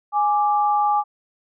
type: tone pair together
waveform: sine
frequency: 830.6 / 1174.7 Hz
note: G#5 / D6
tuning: 0 / 0 cents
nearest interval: tritone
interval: 600 cents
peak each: -17 / -22 dBFS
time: 0.12-1.04 s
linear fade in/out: 50 ms
effects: none